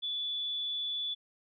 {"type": "tone", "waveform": "sine", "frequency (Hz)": 3454, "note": "A7", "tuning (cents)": -33, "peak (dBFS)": -32, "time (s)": [0.02, 1.15], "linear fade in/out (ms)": 20, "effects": []}